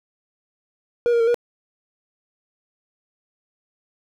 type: tone with pitch steps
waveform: triangle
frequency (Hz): 477.6 / 469.2 / 457.6 / 478.8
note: A#4 / A#4 / A#4 / A#4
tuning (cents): +42 / +11 / -32 / +46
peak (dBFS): -13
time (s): 1.06-1.344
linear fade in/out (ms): 0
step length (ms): 71
effects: none